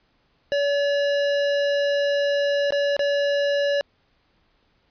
square tone with dropouts, 570 Hz, C#5, 48 cents sharp, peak -20 dBFS, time 0.52-3.81 s, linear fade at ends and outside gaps 0 ms, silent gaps 2.706-2.723 / 2.966-2.993 s, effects pink hiss -65 dBFS RMS until 4.9 s + resampled to 11025 Hz

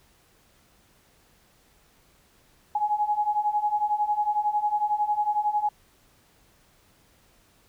sine beating tone pair, 830.6 / 841.6 Hz, G#5 / G#5, 0 / +23 cents, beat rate 11 Hz, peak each -27 / -24 dBFS, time 2.75-5.69 s, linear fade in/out 5 ms, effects pink hiss -61 dBFS RMS until 7.68 s

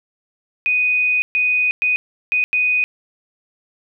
sine tone bursts at uneven times, 2489 Hz, D#7, in tune, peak -14 dBFS, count 5, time 0.66-1.22 / 1.35-1.71 / 1.82-1.96 / 2.32-2.44 / 2.53-2.84 s, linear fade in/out 0 ms, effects none

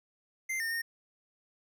square tone with pitch steps, 2086 / 1821 / 1841 Hz, C7 / A#6 / A#6, -6 / -41 / -22 cents, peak -32 dBFS, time 0.49-0.82 s, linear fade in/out 10 ms, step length 110 ms, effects none

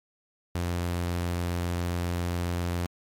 sawtooth tone, 87.31 Hz, F2, in tune, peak -23 dBFS, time 0.55-2.86 s, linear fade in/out 0 ms, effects MP3 64 kbps

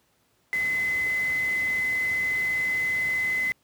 sine tone in noise, 2033 Hz, B6, 50 cents sharp, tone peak -23 dBFS, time 0.53-3.52 s, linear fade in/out 0 ms, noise pink, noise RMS -41 dBFS, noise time 0.53-3.52 s, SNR +15 dB, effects pink hiss -67 dBFS RMS until 3.63 s + high-pass 80 Hz 12 dB/octave

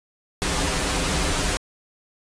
pink noise with comb filter, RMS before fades -23 dBFS, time 0.42-1.57 s, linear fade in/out 0 ms, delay 8.8 ms, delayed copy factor -0.7, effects resampled to 22050 Hz

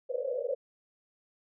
pink band-pass noise, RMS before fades -33 dBFS, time 0.09-0.55 s, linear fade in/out 10 ms, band 490 to 570 Hz, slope 96 dB/octave, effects none

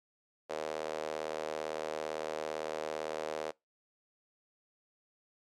sawtooth tone with high-pass filter, 77.78 Hz, D#2, in tune, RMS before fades -38 dBFS, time 0.49-3.52 s, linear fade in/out 20 ms, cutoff 520 Hz, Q 3.4, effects noise-tail reverb RT60 0.2 s tail -25 dB re dry + low-pass 8000 Hz 12 dB/octave

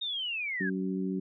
sine linear sweep, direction down, 3729 to 1568 Hz, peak -31 dBFS, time 0.01-0.7 s, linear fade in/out 10 ms
harmonic tone, 94.3 Hz, F#2, 33 cents sharp, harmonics 2 / 3 / 4, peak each -31 / -35 / -37 dBFS, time 0.6-1.2 s, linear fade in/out 10 ms
effects none

